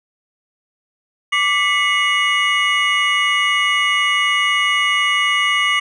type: tone cluster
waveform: triangle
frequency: 1169 / 1999 / 2195 / 2898 Hz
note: D6 / B6 / C#7 / F#7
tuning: -8 / +20 / -18 / -37 cents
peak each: -18 dBFS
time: 1.32-5.8 s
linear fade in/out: 10 ms
effects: resampled to 24000 Hz